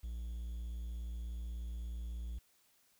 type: tone with quantisation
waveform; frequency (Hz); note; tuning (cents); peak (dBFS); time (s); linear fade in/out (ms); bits
triangle; 58.3; A#1; +1; -37; 0.03-2.39; 10; 11
effects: white hiss -71 dBFS RMS until 2.99 s